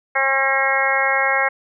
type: harmonic tone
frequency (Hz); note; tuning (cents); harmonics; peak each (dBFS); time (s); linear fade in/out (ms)
270; C#4; -45; 2 / 3 / 4 / 5 / 6 / 7 / 8; -24 / -23 / -25 / -26 / -23 / -22 / -21; 0.15-1.49; 10
effects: none